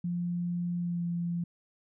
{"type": "tone with pitch glide", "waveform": "sine", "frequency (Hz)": [174.61, 172.01], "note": ["F3", "F3"], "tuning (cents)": [0, -26], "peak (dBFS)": -29, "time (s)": [0.04, 1.44], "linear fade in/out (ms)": 5, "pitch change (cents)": -26, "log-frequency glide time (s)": [0.78, 1.05], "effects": []}